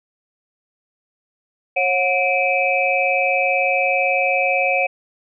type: tone cluster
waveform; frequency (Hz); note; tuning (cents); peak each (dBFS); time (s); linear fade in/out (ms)
sine; 545 / 727 / 2340 / 2552; C#5 / F#5 / D7 / D#7; -29 / -31 / -7 / +43; -21; 1.76-4.87; 10
effects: none